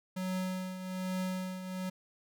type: tone with tremolo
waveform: square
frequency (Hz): 185.5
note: F#3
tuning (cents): +5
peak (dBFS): -32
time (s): 0.16-1.9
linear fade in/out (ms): 10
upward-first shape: triangle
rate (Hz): 1.2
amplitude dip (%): 65
effects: none